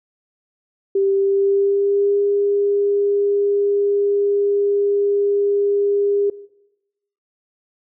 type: tone with pitch glide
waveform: sine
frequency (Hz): 392 to 404.4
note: G4 to G#4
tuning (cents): 0 to -46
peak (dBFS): -14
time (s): 0.95-6.3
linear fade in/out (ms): 5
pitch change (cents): +54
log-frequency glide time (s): 1.13-2.18
effects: noise-tail reverb RT60 0.9 s tail -19 dB re dry